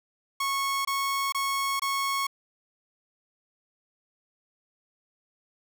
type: tone bursts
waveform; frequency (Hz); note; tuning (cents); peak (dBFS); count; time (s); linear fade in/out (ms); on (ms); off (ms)
sawtooth; 1100; C#6; -14; -22; 4; 0.4-2.269; 5; 450; 23
effects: none